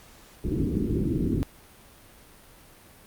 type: low-pass noise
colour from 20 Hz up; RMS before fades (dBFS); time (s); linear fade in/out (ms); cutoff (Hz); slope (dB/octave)
white; -26; 0.44-1.43; 0; 370; 48
effects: pink hiss -52 dBFS RMS until 3.06 s + Opus 48 kbps